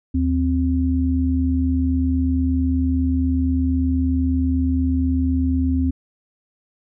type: tone pair together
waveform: sine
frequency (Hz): 77.77 / 261.6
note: D#2 / C4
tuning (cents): 0 / 0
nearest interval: octave + major sixth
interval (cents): 2100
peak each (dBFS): -19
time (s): 0.14-5.91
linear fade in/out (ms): 10
effects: none